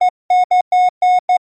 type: tone bursts at uneven times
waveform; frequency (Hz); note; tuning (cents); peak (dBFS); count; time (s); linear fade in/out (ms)
triangle; 728; F#5; -28; -6; 6; 0.01-0.09 / 0.3-0.44 / 0.51-0.61 / 0.72-0.89 / 1.02-1.19 / 1.29-1.37; 5
effects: MP3 32 kbps